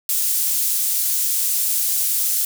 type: high-pass noise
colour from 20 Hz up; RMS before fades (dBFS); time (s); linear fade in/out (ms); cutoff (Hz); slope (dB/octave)
pink; -20; 0.09-2.45; 2; 9200; 12
effects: none